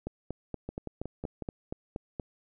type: two click trains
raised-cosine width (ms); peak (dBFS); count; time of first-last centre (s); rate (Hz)
2; -23 / -21; 5 / 10; 0.69-1.423 / 0.07-2.198; 5.46 / 4.23
effects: none